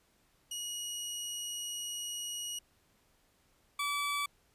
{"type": "tone pair in turn", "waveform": "20% pulse", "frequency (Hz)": [2900, 1150.9], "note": ["F#7", "D6"], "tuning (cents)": [-35, -35], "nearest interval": "octave + major third", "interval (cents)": 1600, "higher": "first", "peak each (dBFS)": [-32, -27], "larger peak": "second", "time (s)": [[0.51, 2.59], [3.79, 4.26]], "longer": "first", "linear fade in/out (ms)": 5, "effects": ["pink hiss -70 dBFS RMS until 4.54 s", "resampled to 32000 Hz"]}